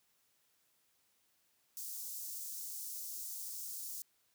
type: high-pass noise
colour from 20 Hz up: white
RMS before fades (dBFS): -44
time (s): 1.77-4.02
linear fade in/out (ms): 0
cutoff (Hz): 5500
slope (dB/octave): 24
effects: white hiss -75 dBFS RMS until 4.34 s + high-pass 60 Hz 12 dB/octave